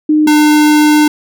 sine / square tone pair in turn, 305.1 / 301.2 Hz, D#4 / D4, -34 / +44 cents, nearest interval unison, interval 22 cents, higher first, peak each -6 dBFS, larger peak neither, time 0.09-0.27 / 0.27-1.08 s, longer second, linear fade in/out 5 ms, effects none

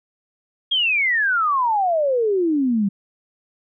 sine exponential sweep, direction down, 3300 to 191.5 Hz, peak -16 dBFS, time 0.71-2.89 s, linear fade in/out 10 ms, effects none

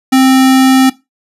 square tone, 262.6 Hz, C4, 6 cents sharp, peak -5 dBFS, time 0.12-0.9 s, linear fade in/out 10 ms, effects noise-tail reverb RT60 0.2 s tail -17 dB re dry + resampled to 32000 Hz

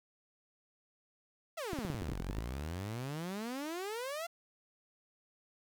sawtooth exponential two-way sweep, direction down then up, 698.5 to 41.34 to 698.5 Hz, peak -34 dBFS, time 1.57-4.27 s, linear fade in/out 10 ms, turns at 2.19 s
clicks, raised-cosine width 3 ms, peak -26 dBFS, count 11, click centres 1.732 / 1.788 / 1.85 / 1.901 / 1.946 / 2.022 / 2.092 / 2.122 / 2.203 / 2.299 / 2.384 s
effects 10-bit

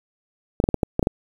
clicks, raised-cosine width 2 ms, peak -5 dBFS, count 8, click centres 0.601 / 0.64 / 0.689 / 0.743 / 0.832 / 0.994 / 1.028 / 1.071 s, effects 7-bit

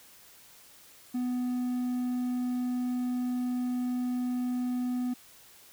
triangle tone, 248.5 Hz, B3, 11 cents sharp, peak -26 dBFS, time 1.14-5.14 s, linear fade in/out 10 ms, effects white hiss -55 dBFS RMS until 5.72 s

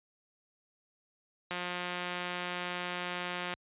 click train, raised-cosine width 0.3 ms, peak -20 dBFS, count 362, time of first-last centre 1.51-3.538 s, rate 178 Hz, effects high-pass 60 Hz 12 dB/octave + resampled to 8000 Hz

